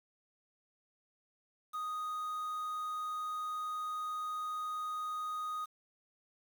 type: tone with quantisation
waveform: triangle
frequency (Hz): 1244.5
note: D#6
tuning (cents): 0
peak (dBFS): -34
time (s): 1.73-5.66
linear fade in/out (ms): 20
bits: 9
effects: none